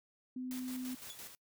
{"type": "tone", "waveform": "sine", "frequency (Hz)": 254.2, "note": "C4", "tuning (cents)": -50, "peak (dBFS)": -38, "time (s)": [0.36, 0.95], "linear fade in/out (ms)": 5}
{"type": "noise with tremolo", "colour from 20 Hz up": "white", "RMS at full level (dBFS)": -48, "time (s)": [0.51, 1.35], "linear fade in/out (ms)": 0, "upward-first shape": "square", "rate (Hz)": 5.9, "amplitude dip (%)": 50}
{"type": "tone with exponential decay", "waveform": "sawtooth", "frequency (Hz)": 3422, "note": "A7", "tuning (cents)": -49, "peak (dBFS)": -39, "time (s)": [1.1, 1.21], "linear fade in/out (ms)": 0, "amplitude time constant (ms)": 22}
{"effects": ["noise-tail reverb RT60 0.1 s tail -25 dB re dry"]}